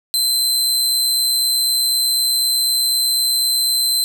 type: tone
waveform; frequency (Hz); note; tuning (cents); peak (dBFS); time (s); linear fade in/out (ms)
sawtooth; 4082; C8; -44; -12; 0.14-4.04; 0
effects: none